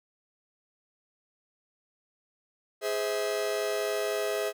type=chord; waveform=45% pulse; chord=Ab augmented; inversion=none; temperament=just; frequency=415.3 / 519.1 / 648.9 Hz; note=Ab4 / C5 / E5; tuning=0 / -14 / -27 cents; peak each=-31 / -35 / -32 dBFS; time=2.81-4.53 s; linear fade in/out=50 ms; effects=none